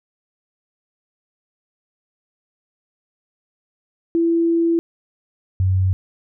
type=tone pair in turn; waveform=sine; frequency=334.5 / 93.87 Hz; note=E4 / F#2; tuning=+25 / +25 cents; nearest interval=octave + minor seventh; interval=2200 cents; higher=first; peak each=-14 dBFS; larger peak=neither; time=4.15-4.79 / 5.6-5.93 s; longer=first; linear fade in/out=0 ms; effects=none